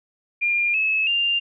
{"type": "tone with pitch steps", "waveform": "sine", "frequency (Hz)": [2404, 2591, 2794], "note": ["D7", "E7", "F7"], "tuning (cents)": [40, -30, 0], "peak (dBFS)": -18, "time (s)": [0.41, 1.4], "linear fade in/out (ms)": 20, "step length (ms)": 330, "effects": []}